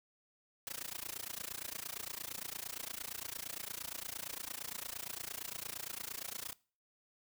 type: noise with amplitude modulation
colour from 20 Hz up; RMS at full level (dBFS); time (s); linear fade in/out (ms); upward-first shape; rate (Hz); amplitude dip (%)
white; -40; 0.67-6.53; 0; sine; 28.7; 100
effects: noise-tail reverb RT60 0.4 s tail -22 dB re dry